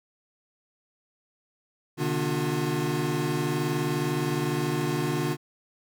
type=tone cluster; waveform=square; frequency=130.6 / 150.1 / 243.1 / 295.8 / 357.7 Hz; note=C3 / D3 / B3 / D4 / F4; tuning=-3 / +38 / -27 / +13 / +41 cents; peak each=-35 / -30 / -36 / -33 / -31 dBFS; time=1.97-5.37 s; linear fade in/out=50 ms; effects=none